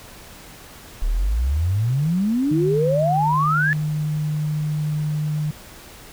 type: exponential sweep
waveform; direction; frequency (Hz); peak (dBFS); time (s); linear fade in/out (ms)
sine; up; 34.58 to 1760; -17; 1.02-3.73; 0
type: tone with pitch glide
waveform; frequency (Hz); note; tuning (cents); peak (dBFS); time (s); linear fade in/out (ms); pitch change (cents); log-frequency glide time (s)
sine; 152.5 to 151.36; D#3 to D#3; -34 to -47; -20; 2.51-5.51; 5; -13; 2.98-4.96
effects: pink hiss -42 dBFS RMS until 6.12 s